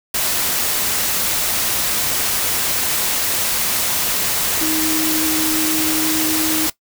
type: tone in noise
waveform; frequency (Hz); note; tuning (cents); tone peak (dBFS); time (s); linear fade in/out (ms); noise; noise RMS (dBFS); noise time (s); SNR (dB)
sine; 314.4; D#4; +18; -20; 4.61-6.67; 5; white; -19; 0.14-6.7; -4
effects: noise-tail reverb RT60 0.1 s tail -18 dB re dry